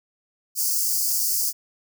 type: high-pass noise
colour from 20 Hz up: white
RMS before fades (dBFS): -23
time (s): 0.55-1.53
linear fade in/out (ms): 50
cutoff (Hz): 4600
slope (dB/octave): 96
effects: none